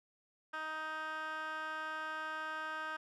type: tone with band-pass filter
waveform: 15% pulse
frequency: 312.8 Hz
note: D#4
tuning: 9 cents sharp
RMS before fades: -41 dBFS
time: 0.53-2.97 s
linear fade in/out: 10 ms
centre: 1600 Hz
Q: 3.5
effects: none